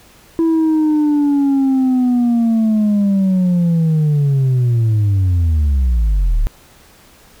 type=linear sweep; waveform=sine; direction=down; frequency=330.9 to 33.62 Hz; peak=-8 dBFS; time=0.39-6.47 s; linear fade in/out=0 ms; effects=tanh soft clip ceiling -10 dBFS + pink hiss -46 dBFS RMS until 7.4 s